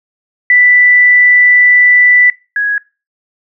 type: tone pair in turn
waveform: sine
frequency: 1978 / 1663.3 Hz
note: B6 / G#6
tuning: +2 / +2 cents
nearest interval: minor third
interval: 300 cents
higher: first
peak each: -4 / -10 dBFS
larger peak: first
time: 0.5-2.3 / 2.56-2.78 s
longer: first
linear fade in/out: 2 ms
effects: noise-tail reverb RT60 0.3 s tail -21 dB re dry